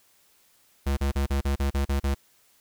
square tone bursts, 69.3 Hz, C#2, in tune, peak -23 dBFS, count 9, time 0.86-2.146 s, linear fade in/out 10 ms, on 110 ms, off 37 ms, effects white hiss -62 dBFS RMS until 2.6 s

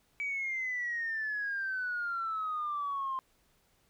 sine exponential sweep, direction down, 2294 to 1046.5 Hz, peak -31 dBFS, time 0.2-3.19 s, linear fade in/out 0 ms, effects tanh soft clip ceiling -27 dBFS + pink hiss -70 dBFS RMS until 3.89 s

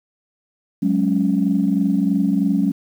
sine chord, F# suspended second, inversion none, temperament just, 185 / 208.1 / 277.5 Hz, F#3 / G#3 / C#4, 0 / +4 / +2 cents, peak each -19 dBFS, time 0.82-2.72 s, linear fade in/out 10 ms, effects tanh soft clip ceiling -6 dBFS + 8-bit

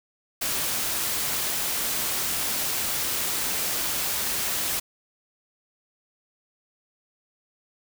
white noise, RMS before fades -27 dBFS, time 0.41-4.8 s, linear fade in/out 10 ms, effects none

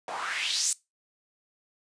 white noise with band-pass filter sweep, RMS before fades -30 dBFS, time 0.08-0.73 s, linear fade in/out 2 ms, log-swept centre 670 to 8400 Hz, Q 3.4, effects noise-tail reverb RT60 0.2 s tail -20 dB re dry + resampled to 22050 Hz

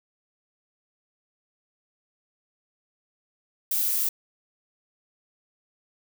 violet noise, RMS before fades -25 dBFS, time 3.71-4.09 s, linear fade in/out 5 ms, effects none

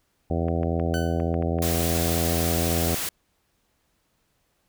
harmonic tone, 83.6 Hz, E2, 25 cents sharp, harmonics 1 / 2 / 3 / 4 / 5 / 6 / 7 / 8 / 9, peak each -26 / -29 / -31 / -32 / -33 / -34 / -34 / -35 / -36 dBFS, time 0.3-2.95 s, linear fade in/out 5 ms
clicks, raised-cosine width 0.5 ms, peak -24 dBFS, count 8, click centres 0.484 / 0.632 / 0.798 / 1.201 / 1.342 / 1.424 / 1.587 / 2.33 s
sawtooth tone with exponential decay, 1508 Hz, F#6, 32 cents sharp, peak -25 dBFS, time 0.94-1.35 s, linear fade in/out 0 ms, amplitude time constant 88 ms
white noise, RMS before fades -29 dBFS, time 1.62-3.09 s, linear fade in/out 2 ms
effects pink hiss -70 dBFS RMS until 4.68 s

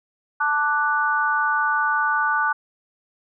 sine chord, D major, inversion second, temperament equal, 880 / 1174.7 / 1480 Hz, A5 / D6 / F#6, 0 / 0 / 0 cents, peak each -24 / -23 / -21 dBFS, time 0.4-2.53 s, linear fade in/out 10 ms, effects none

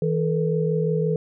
sine tone cluster, 161.4 / 435.5 / 481.3 Hz, E3 / A4 / B4, -36 / -18 / -45 cents, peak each -22 / -24 / -27 dBFS, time 0.02-1.16 s, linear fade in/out 2 ms, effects none

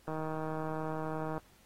click train, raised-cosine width 1 ms, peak -24 dBFS, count 205, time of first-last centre 0.08-1.379 s, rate 157 Hz, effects pink hiss -64 dBFS RMS until 1.65 s + AAC 48 kbps

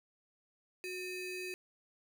square ring-modulated tone, 1083 Hz, C#6, 41 cents flat, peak -37 dBFS, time 0.84-1.54 s, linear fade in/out 0 ms, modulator 1450 Hz, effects none

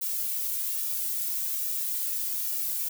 violet noise with flanger, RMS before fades -30 dBFS, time 0.01-2.89 s, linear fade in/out 10 ms, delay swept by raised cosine 1.9 to 2.48 ms, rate 1.2 Hz, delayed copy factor -0.9, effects none

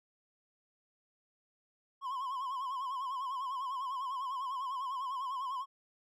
triangle tone with vibrato, 1046.5 Hz, C6, in tune, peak -33 dBFS, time 2.01-5.66 s, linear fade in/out 50 ms, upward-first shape sine, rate 10 Hz, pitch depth 100 cents each way, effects none

